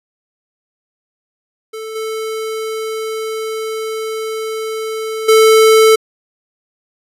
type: tone with level steps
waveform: square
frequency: 440 Hz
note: A4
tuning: in tune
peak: -25 / -20 / -6 dBFS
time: 1.73-5.96 s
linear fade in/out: 10 ms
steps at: 1.95 / 5.28 s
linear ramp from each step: 10 ms
effects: resampled to 32000 Hz